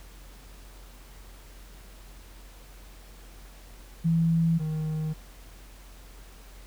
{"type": "tone pair in turn", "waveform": ["sine", "triangle"], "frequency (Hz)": [165.1, 156.06], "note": ["E3", "D#3"], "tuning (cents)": [3, 6], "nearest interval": "minor second", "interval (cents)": 97, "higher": "first", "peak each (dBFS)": [-20, -25], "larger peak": "first", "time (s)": [[4.04, 4.59], [4.59, 5.14]], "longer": "neither", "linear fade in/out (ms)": 20, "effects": ["added 45 Hz sine -46 dBFS peak until 6.66 s", "pink hiss -53 dBFS RMS until 6.66 s"]}